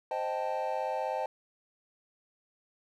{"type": "chord", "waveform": "triangle", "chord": "A half-diminished seventh", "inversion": "first", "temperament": "equal", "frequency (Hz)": [523.3, 622.3, 784, 880], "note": ["C5", "Eb5", "G5", "A5"], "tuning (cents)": [0, 0, 0, 0], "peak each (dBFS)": -34, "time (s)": [0.11, 1.26], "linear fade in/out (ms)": 2, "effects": []}